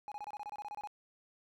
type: tone bursts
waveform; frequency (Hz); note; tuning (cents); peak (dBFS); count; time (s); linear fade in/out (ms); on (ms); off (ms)
triangle; 833; G#5; +5; -38; 13; 0.08-0.873; 0; 37; 26
effects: none